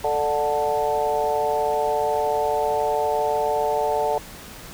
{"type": "harmonic tone with a mistuned harmonic", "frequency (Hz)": 146.83, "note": "D3", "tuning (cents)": 0, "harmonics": [3, 4, 5, 6], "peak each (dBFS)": [-25, -25, -25, -25], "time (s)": [0.04, 4.18], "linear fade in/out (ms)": 2, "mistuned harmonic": 4, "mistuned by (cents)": 18, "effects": ["pink hiss -40 dBFS RMS until 4.73 s"]}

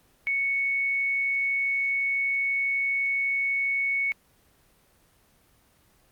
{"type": "tone", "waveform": "sine", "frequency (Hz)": 2217, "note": "C#7", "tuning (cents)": 0, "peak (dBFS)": -23, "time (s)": [0.27, 4.12], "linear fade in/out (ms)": 0, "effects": ["pink hiss -62 dBFS RMS until 6.11 s", "Opus 24 kbps"]}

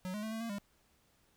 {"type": "tone with pitch steps", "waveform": "square", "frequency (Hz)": [184.3, 210, 219.2, 223.2, 229.9, 201.9], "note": ["F#3", "G#3", "A3", "A3", "A#3", "G#3"], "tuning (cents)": [-7, 19, -6, 25, -24, -49], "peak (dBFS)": -38, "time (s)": [0.05, 0.584], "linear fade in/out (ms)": 0, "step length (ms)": 89, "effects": ["pink hiss -71 dBFS RMS until 1.36 s"]}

